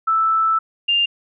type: tone pair in turn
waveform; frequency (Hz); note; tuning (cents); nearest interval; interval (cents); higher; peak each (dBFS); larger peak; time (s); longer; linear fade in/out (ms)
sine; 1318.5 / 2800; E6 / F7; 0 / +4; octave + minor second; 1304; second; -14; neither; 0.07-0.59 / 0.88-1.06; first; 10
effects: none